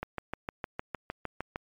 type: click train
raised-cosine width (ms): 0.5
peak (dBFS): -18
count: 11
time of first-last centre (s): 0.03-1.559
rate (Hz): 6.54
effects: MP3 96 kbps